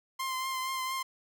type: tone with vibrato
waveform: sawtooth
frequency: 1046.5 Hz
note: C6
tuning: in tune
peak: -28 dBFS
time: 0.19-1.03 s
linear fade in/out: 10 ms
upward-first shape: triangle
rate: 4.3 Hz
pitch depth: 28 cents each way
effects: none